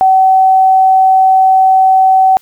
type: tone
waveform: sine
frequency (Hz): 760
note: F#5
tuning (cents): +46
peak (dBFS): -4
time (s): 0.01-2.37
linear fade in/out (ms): 0
effects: white hiss -48 dBFS RMS until 2.41 s